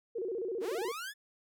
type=tone with vibrato; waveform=sine; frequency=415.3 Hz; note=G#4; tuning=in tune; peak=-33 dBFS; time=0.15-0.92 s; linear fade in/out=10 ms; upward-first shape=square; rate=15 Hz; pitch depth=190 cents each way
type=linear sweep; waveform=sawtooth; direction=up; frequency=203.9 to 1767 Hz; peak=-35 dBFS; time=0.6-1.14 s; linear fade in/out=50 ms
effects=none